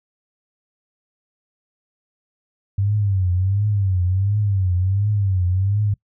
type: tone with vibrato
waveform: sine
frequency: 97 Hz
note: G2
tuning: 18 cents flat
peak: -16 dBFS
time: 2.78-5.94 s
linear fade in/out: 5 ms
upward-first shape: triangle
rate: 1.4 Hz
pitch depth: 160 cents each way
effects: noise-tail reverb RT60 0.1 s tail -23 dB re dry